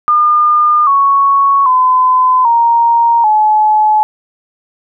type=tone with pitch steps; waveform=sine; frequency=1210 / 1109.6 / 1017.5 / 933 / 855.6 Hz; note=D#6 / C#6 / C6 / A#5 / A5; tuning=-49 / +1 / -49 / +1 / -49 cents; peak=-6 dBFS; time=0.08-4.03 s; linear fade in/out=0 ms; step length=790 ms; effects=none